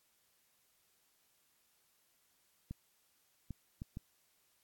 clicks, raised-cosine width 5 ms, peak -30 dBFS, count 4, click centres 2.71 / 3.507 / 3.819 / 3.971 s, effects white hiss -74 dBFS RMS until 4.63 s + AAC 64 kbps

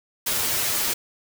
white noise with comb filter, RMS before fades -24 dBFS, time 0.26-0.94 s, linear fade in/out 10 ms, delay 8.4 ms, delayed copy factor +0.95, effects none

